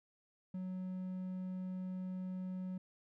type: tone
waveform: triangle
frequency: 185 Hz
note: F#3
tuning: in tune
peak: -37 dBFS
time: 0.54-2.78 s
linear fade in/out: 5 ms
effects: none